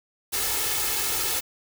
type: noise with comb filter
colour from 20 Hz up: white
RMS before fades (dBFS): -26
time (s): 0.32-1.41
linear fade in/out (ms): 20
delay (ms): 2.3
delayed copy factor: +0.65
effects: none